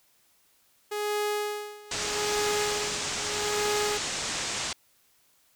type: tone with tremolo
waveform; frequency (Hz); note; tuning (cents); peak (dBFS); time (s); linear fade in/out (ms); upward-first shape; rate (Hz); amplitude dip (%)
sawtooth; 417.2; G#4; +8; -22; 0.91-3.98; 10; sine; 0.8; 90
type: low-pass noise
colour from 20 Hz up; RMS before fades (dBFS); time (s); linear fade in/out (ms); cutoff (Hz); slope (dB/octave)
white; -32; 1.91-4.73; 5; 8000; 48
effects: white hiss -65 dBFS RMS until 5.55 s